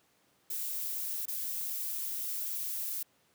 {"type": "noise with dropouts", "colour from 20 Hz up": "violet", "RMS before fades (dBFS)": -36, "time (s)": [0.5, 3.03], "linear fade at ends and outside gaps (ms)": 5, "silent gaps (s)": [1.256, 1.28], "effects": ["pink hiss -69 dBFS RMS until 3.34 s", "high-pass 150 Hz 12 dB/octave"]}